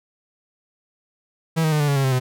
45% pulse tone with pitch steps, 162.4 / 156.87 / 151.52 / 146.36 / 141.38 / 136.56 / 131.91 / 127.42 Hz, E3 / D#3 / D#3 / D3 / C#3 / C#3 / C3 / C3, -26 / +14 / -46 / -6 / +34 / -26 / +14 / -45 cents, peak -17 dBFS, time 1.56-2.2 s, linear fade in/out 20 ms, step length 80 ms, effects none

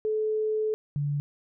sine tone pair in turn, 432.2 / 144.55 Hz, A4 / D3, -31 / -27 cents, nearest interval octave + perfect fifth, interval 1896 cents, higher first, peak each -24 / -25 dBFS, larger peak first, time 0.05-0.74 / 0.96-1.2 s, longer first, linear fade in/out 0 ms, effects none

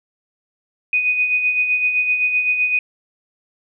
sine tone with tremolo, 2489 Hz, D#7, in tune, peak -13 dBFS, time 0.93-2.79 s, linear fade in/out 2 ms, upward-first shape sine, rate 7.8 Hz, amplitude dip 50%, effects none

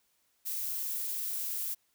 violet noise, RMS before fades -35 dBFS, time 0.45-1.75 s, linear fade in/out 20 ms, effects white hiss -73 dBFS RMS until 1.94 s

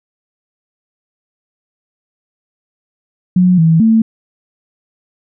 sine tone with pitch steps, 181.4 / 162.5 / 223.3 Hz, F#3 / E3 / A3, -34 / -24 / +26 cents, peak -6 dBFS, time 3.36-4.02 s, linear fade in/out 5 ms, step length 220 ms, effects none

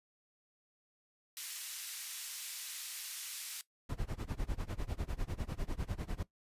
white band-pass noise, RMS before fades -44 dBFS, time 1.37-3.61 s, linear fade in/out 0 ms, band 2100 to 13000 Hz, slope 12 dB/octave
brown noise with tremolo, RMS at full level -35 dBFS, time 3.89-6.23 s, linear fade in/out 5 ms, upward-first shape sine, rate 10 Hz, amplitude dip 95%
effects noise-tail reverb RT60 0.1 s tail -17 dB re dry + resampled to 32000 Hz

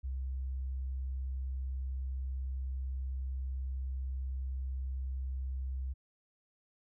sine tone, 65.41 Hz, C2, in tune, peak -34 dBFS, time 0.03-5.94 s, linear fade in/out 20 ms, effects none

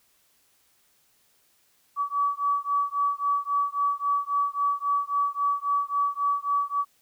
sine beating tone pair, 1141 / 1144.7 Hz, C#6 / D6, +50 / -45 cents, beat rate 3.7 Hz, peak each -26 dBFS, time 1.96-6.85 s, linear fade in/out 50 ms, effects white hiss -65 dBFS RMS until 7.01 s

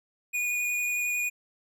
square tone with vibrato, 2453 Hz, D#7, 25 cents flat, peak -27 dBFS, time 0.33-1.3 s, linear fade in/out 20 ms, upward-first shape square, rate 11 Hz, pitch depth 8 cents each way, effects none

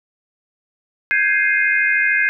sine chord, Ab major seventh, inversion third, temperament equal with one note detuned, 1568 / 1661.2 / 2106 / 2489 Hz, G6 / Ab6 / C7 / Eb7, 0 / 0 / +11 / 0 cents, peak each -21 / -18 / -18 / -22 dBFS, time 1.11-2.29 s, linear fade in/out 0 ms, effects none

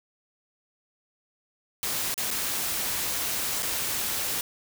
white noise with dropouts, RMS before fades -29 dBFS, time 1.83-4.41 s, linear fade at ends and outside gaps 1 ms, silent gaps 2.142-2.178 / 2.306-2.311 / 3.624-3.629 s, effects none

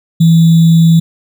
sine tone with sample-and-hold, 164.81 Hz, E3, in tune, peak -3 dBFS, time 0.2-1 s, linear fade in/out 10 ms, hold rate 3675 Hz, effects none

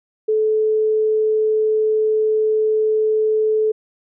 sine tone, 433.4 Hz, A4, 26 cents flat, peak -14 dBFS, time 0.28-3.72 s, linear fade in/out 10 ms, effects none

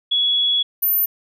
sine tone pair in turn, 3370 / 13480 Hz, G#7 / G#9, +25 / +25 cents, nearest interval 2 octaves, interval 2400 cents, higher second, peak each -15 dBFS, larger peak neither, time 0.11-0.63 / 0.82-1.06 s, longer first, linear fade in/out 10 ms, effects none

